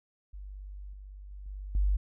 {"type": "tone with level steps", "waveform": "sine", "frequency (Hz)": 49, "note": "G1", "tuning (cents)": 0, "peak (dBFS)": [-40, -43, -41, -37, -23], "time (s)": [0.33, 1.97], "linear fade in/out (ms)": 10, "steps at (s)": [0.93, 1.31, 1.46, 1.75], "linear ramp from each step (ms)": 2, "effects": []}